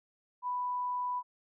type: tone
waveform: sine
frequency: 990 Hz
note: B5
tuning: 4 cents sharp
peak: -31 dBFS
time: 0.42-1.23 s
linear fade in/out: 50 ms
effects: none